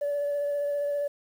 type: tone with vibrato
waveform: sine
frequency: 576 Hz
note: D5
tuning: 34 cents flat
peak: -24 dBFS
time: 0.01-1.08 s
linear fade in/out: 10 ms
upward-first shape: triangle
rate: 15 Hz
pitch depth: 17 cents each way
effects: tanh soft clip ceiling -23 dBFS + 9-bit